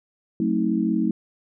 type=chord; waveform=sine; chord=F# diminished seventh; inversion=none; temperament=just; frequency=185 / 222 / 266.4 / 319.7 Hz; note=F#3 / A3 / C4 / Eb4; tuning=0 / +16 / +31 / +47 cents; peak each=-26 / -23 / -28 / -24 dBFS; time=0.4-1.11 s; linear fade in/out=2 ms; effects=none